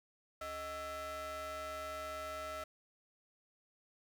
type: ring-modulated tone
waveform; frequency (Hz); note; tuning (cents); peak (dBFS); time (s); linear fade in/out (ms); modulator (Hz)
45% pulse; 349.2; F4; 0; -38; 0.41-2.64; 5; 975
effects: 12-bit